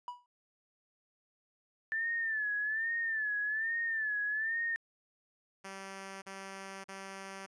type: tone with exponential decay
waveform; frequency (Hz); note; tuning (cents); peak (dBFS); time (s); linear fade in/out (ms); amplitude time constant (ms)
triangle; 978; B5; -17; -33; 0.08-0.26; 1; 39
type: tone with vibrato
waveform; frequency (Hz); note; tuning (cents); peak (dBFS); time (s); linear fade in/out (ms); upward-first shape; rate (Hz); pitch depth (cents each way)
sine; 1760; A6; 0; -31; 1.92-4.76; 0; sine; 1.2; 90
type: tone bursts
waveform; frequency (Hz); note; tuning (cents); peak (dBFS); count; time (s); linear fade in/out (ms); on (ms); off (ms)
5% pulse; 193.8; G3; -20; -32; 3; 5.64-7.464; 10; 580; 42
effects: resampled to 22050 Hz